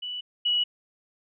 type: tone pair in turn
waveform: sine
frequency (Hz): 2960 / 2929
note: F#7 / F#7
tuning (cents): 0 / -18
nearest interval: unison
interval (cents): 18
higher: first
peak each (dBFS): -31 / -21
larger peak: second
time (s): 0.02-0.21 / 0.45-0.64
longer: neither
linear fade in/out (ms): 10
effects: none